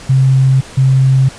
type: tone pair in turn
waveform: sine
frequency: 132.6 / 132.6 Hz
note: C3 / C3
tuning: +23 / +23 cents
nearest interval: unison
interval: 0 cents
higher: neither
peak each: -6 dBFS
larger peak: neither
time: 0.09-0.61 / 0.77-1.29 s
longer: neither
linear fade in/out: 10 ms
effects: pink hiss -33 dBFS RMS until 1.38 s + resampled to 22050 Hz